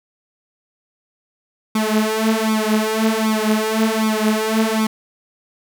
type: tone with flanger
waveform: sawtooth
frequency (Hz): 218.5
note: A3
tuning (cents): -12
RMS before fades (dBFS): -18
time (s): 1.75-4.87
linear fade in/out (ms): 5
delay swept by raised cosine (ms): 0.85 to 6.75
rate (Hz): 1.3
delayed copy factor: +1
effects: none